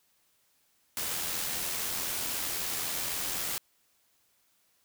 white noise with amplitude modulation, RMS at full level -32 dBFS, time 0.97-3.58 s, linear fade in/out 0 ms, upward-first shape sine, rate 83.9 Hz, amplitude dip 30%, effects white hiss -70 dBFS RMS until 4.84 s

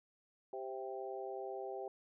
harmonic tone with a mistuned harmonic, 130.81 Hz, C3, in tune, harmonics 3 / 4 / 5 / 6, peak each -44 / -47 / -48 / -47 dBFS, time 0.53-1.88 s, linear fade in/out 2 ms, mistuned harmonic 5, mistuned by +22 cents, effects none

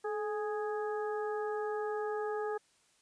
harmonic tone with a mistuned harmonic, 415.3 Hz, G#4, in tune, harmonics 1 / 2 / 3 / 4, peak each -34 / -40 / -44 / -46 dBFS, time 0.04-2.58 s, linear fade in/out 10 ms, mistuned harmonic 1, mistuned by +51 cents, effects white hiss -69 dBFS RMS until 3.01 s + resampled to 22050 Hz

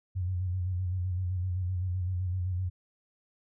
sine tone with vibrato, 91.1 Hz, F#2, 26 cents flat, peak -28 dBFS, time 0.15-2.7 s, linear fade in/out 20 ms, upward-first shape square, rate 7.8 Hz, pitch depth 45 cents each way, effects none

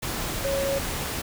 sine tone in noise, 550 Hz, C#5, 14 cents flat, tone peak -24 dBFS, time 0.44-0.79 s, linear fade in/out 10 ms, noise pink, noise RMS -30 dBFS, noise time 0.02-1.22 s, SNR +3 dB, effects none

